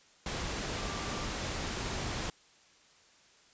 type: tone in noise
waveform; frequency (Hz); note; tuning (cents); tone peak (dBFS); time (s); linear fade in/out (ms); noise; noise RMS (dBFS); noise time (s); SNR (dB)
sine; 1174; D6; -1; -45; 0.77-1.25; 2; pink; -36; 0.26-2.3; -12
effects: white hiss -62 dBFS RMS until 3.53 s + resampled to 16000 Hz